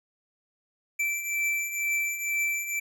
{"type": "beating tone pair", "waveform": "square", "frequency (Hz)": [2332, 2334.1], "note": ["D7", "D7"], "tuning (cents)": [-13, -11], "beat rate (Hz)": 2.1, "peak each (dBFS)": [-34, -28], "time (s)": [0.99, 2.8], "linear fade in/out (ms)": 10, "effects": []}